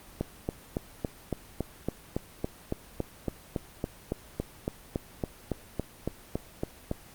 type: click train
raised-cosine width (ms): 2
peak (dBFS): -15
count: 25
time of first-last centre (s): 0.21-6.914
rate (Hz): 3.58
effects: pink hiss -51 dBFS RMS until 7.14 s + Opus 24 kbps